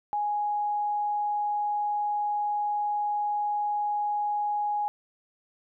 sine tone, 830.6 Hz, G#5, in tune, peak -25 dBFS, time 0.13-4.88 s, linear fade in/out 0 ms, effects none

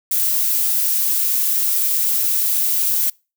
violet noise, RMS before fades -18 dBFS, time 0.11-3.1 s, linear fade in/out 5 ms, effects noise-tail reverb RT60 0.3 s tail -26 dB re dry

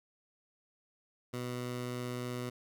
15% pulse tone, 123.47 Hz, B2, in tune, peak -30 dBFS, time 1.33-2.5 s, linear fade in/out 10 ms, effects none

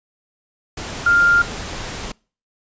sine tone in noise, 1400 Hz, F6, 4 cents sharp, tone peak -11 dBFS, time 1.06-1.42 s, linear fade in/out 5 ms, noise pink, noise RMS -29 dBFS, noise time 0.77-2.12 s, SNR +15 dB, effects noise-tail reverb RT60 0.4 s tail -26 dB re dry + resampled to 16000 Hz

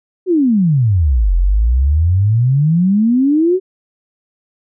sine exponential two-way sweep, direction down then up, 385.2 to 42.2 to 385.2 Hz, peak -9 dBFS, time 0.26-3.6 s, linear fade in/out 50 ms, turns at 1.35 s, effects none

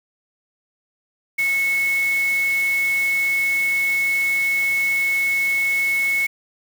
sine tone in noise, 2198 Hz, C#7, 15 cents flat, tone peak -17 dBFS, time 1.38-6.27 s, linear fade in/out 10 ms, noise white, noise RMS -34 dBFS, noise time 1.38-6.27 s, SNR +14 dB, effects none

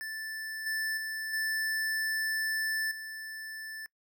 square tone with level steps, 1760 Hz, A6, in tune, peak -37 / -31 / -35 / -30 / -40 dBFS, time 0.01-3.86 s, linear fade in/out 0 ms, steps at 0.66 / 0.97 / 1.33 / 2.91 s, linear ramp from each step 5 ms, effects noise-tail reverb RT60 0.1 s tail -24 dB re dry

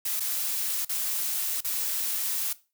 blue noise with dropouts, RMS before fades -29 dBFS, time 0.05-2.53 s, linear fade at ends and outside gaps 5 ms, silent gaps 0.198-0.204 / 0.85-0.892 / 1.607-1.645 s, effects noise-tail reverb RT60 0.3 s tail -18 dB re dry

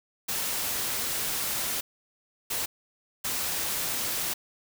white noise bursts at uneven times, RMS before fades -30 dBFS, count 3, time 0.28-1.81 / 2.5-2.66 / 3.24-4.34 s, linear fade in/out 10 ms, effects none

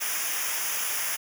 white noise with comb filter, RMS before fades -29 dBFS, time 0-1.17 s, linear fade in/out 20 ms, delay 0.24 ms, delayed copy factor -0.85, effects none

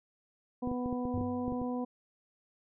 harmonic tone, 247.8 Hz, B3, 6 cents sharp, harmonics 1 / 2 / 3 / 4, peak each -33 / -39 / -43 / -45 dBFS, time 0.62-1.85 s, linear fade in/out 10 ms
clicks, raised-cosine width 3 ms, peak -26 dBFS, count 10, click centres 0.674 / 0.715 / 0.86 / 0.927 / 1.054 / 1.177 / 1.211 / 1.48 / 1.523 / 1.616 s
sine tone with exponential decay, 98 Hz, G2, in tune, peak -32 dBFS, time 1.14-1.79 s, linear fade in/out 0 ms, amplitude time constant 140 ms
effects none

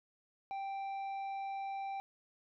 triangle tone with tanh clipping, 784 Hz, G5, in tune, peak -39 dBFS, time 0.51-2 s, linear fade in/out 0 ms, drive 11 dB, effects none

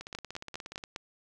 two click trains, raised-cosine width 0.2 ms, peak -24 / -20 dBFS, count 15 / 5, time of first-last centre 0.01-0.838 / 0.15-0.961 s, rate 16.9 / 4.93 Hz, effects none

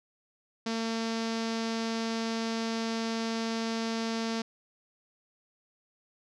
sawtooth tone with low-pass filter, 226.6 Hz, A#3, 49 cents flat, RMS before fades -32 dBFS, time 0.66-4.42 s, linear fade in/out 5 ms, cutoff 5200 Hz, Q 2.5, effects none

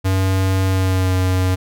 square tone with pitch glide, 94.9 to 92.63 Hz, F#2 to F#2, +44 to +2 cents, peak -15 dBFS, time 0.04-1.56 s, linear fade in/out 20 ms, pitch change -42 cents, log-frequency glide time 0.66-1.14 s, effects none

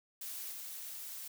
blue noise with level steps, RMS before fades -43 / -45 dBFS, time 0.21-1.28 s, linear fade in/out 5 ms, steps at 0.51 s, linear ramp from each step 10 ms, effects none

